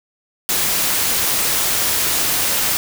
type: noise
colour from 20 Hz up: white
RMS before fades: -18 dBFS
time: 0.49-2.77 s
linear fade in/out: 0 ms
effects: none